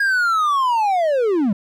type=linear sweep; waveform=triangle; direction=down; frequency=1646 to 185 Hz; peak=-13 dBFS; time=0-1.53 s; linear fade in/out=5 ms; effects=none